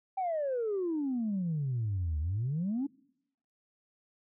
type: exponential two-way sweep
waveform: sine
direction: down then up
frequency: 784 to 73.3 to 292.5 Hz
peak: -28 dBFS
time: 0.17-2.87 s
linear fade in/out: 10 ms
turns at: 2.19 s
effects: noise-tail reverb RT60 0.8 s tail -25 dB re dry + tanh soft clip ceiling -26 dBFS